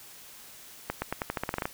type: accelerating click train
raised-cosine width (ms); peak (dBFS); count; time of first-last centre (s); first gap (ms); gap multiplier
0.5; -14; 12; 0.9-1.655; 120; 0.88
effects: white hiss -49 dBFS RMS until 1.73 s